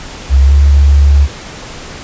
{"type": "tone with pitch glide", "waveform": "sine", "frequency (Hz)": [67.5, 70.81], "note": ["C#2", "C#2"], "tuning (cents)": [-45, 37], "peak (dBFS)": -3, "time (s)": [0.29, 1.28], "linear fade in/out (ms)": 50, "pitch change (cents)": 82, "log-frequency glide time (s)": [0.43, 0.54], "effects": ["pink hiss -28 dBFS RMS until 2.03 s", "resampled to 16000 Hz"]}